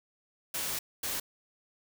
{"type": "noise bursts at uneven times", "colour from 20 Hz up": "white", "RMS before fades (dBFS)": -34, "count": 2, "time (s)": [[0.54, 0.79], [1.03, 1.2]], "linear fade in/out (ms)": 5, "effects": []}